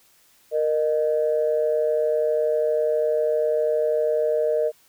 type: tone pair together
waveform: sine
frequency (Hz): 466.2 / 613.9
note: A#4 / D#5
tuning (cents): 0 / -23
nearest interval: perfect fourth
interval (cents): 477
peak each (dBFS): -21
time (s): 0.51-4.72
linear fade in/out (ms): 50
effects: tanh soft clip ceiling -11 dBFS + white hiss -58 dBFS RMS until 4.88 s